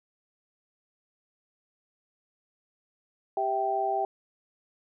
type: tone cluster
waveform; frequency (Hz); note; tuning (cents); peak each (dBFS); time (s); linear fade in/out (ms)
sine; 393.9 / 655 / 780; G4 / E5 / G5; +8 / -11 / -9; -32 / -31 / -27; 3.37-4.05; 2
effects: none